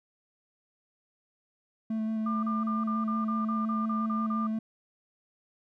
triangle tone with vibrato, 220 Hz, A3, in tune, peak -26 dBFS, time 1.9-4.59 s, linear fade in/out 5 ms, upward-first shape square, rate 5.7 Hz, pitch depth 11 cents each way
sine tone bursts, 1199 Hz, D6, 36 cents sharp, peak -31 dBFS, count 11, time 2.26-4.47 s, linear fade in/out 5 ms, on 170 ms, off 34 ms
effects none

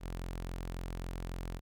sawtooth tone, 43.65 Hz, F1, in tune, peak -34 dBFS, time 0-1.61 s, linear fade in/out 50 ms, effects none

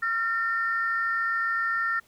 sine tone pair together, 1374 / 1813.2 Hz, F6 / A#6, -29 / -48 cents, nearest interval perfect fourth, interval 481 cents, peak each -26 dBFS, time 0.02-2 s, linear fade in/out 10 ms, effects tanh soft clip ceiling -16 dBFS + pink hiss -61 dBFS RMS until 2.07 s

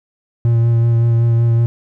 triangle tone with vibrato, 116.54 Hz, A#2, in tune, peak -8 dBFS, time 0.45-1.66 s, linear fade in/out 0 ms, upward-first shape sine, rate 5.3 Hz, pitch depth 16 cents each way, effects none

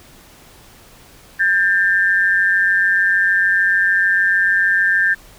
sine tone pair together, 1599.3 / 1786 Hz, G6 / A6, +34 / +25 cents, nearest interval major second, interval 191 cents, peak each -15 dBFS, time 1.39-5.15 s, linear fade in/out 20 ms, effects pink hiss -45 dBFS RMS until 5.38 s

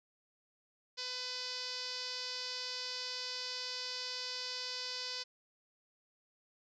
5% pulse tone with low-pass filter, 502 Hz, B4, 28 cents sharp, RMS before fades -41 dBFS, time 0.97-5.24 s, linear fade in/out 20 ms, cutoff 4900 Hz, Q 4.6, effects none

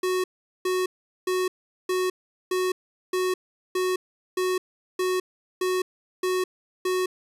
square tone bursts, 368.9 Hz, F#4, 5 cents flat, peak -23 dBFS, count 12, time 0.03-7.06 s, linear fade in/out 5 ms, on 210 ms, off 410 ms, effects resampled to 32000 Hz

